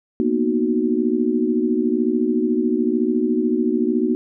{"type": "chord", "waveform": "sine", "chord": "B major seventh", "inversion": "third", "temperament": "equal with one note detuned", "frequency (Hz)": [233.1, 246.9, 309, 370], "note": ["A#3", "B3", "D#4", "F#4"], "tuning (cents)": [0, 0, -12, 0], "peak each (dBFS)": -22, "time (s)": [0.2, 4.15], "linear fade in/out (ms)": 0, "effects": []}